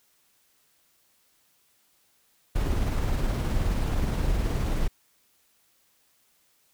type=noise with tremolo; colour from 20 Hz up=brown; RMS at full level=-24 dBFS; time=2.55-4.88 s; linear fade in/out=10 ms; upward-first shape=triangle; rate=19 Hz; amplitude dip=30%; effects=white hiss -66 dBFS RMS until 6.73 s